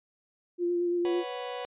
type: tone with vibrato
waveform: sine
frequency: 349.2 Hz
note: F4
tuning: in tune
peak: -25 dBFS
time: 0.58-1.24 s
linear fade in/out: 50 ms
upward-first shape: sine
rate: 8.8 Hz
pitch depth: 17 cents each way
type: chord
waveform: sawtooth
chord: B suspended second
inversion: none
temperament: just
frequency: 493.9 / 555.6 / 740.8 Hz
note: B4 / C#5 / F#5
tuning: 0 / +4 / +2 cents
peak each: -32 / -37 / -35 dBFS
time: 1.05-1.65 s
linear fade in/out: 0 ms
effects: resampled to 8000 Hz

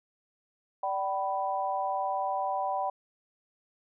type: chord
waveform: sine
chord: G major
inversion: second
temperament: equal with one note detuned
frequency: 587.3 / 768.3 / 987.8 Hz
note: D5 / G5 / B5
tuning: 0 / -35 / 0 cents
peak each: -35 / -30 / -33 dBFS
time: 0.83-2.9 s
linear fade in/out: 5 ms
effects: none

